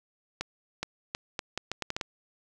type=accelerating click train; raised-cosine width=0.2 ms; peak=-14 dBFS; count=10; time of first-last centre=0.41-2.012 s; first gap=420 ms; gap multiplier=0.76; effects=none